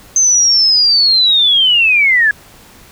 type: linear sweep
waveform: sine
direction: down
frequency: 6280 to 1661.2 Hz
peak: -7 dBFS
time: 0.16-2.31 s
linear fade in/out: 2 ms
effects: pink hiss -41 dBFS RMS until 2.91 s